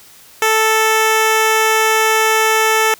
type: tone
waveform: 10% pulse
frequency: 440 Hz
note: A4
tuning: in tune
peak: -3 dBFS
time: 0.42-2.94 s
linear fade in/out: 2 ms
effects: white hiss -43 dBFS RMS until 2.99 s